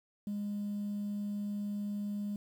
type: tone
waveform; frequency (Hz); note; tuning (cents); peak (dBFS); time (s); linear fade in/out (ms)
sine; 205.1; G#3; -21; -32; 0.27-2.36; 2
effects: tanh soft clip ceiling -32 dBFS + 10-bit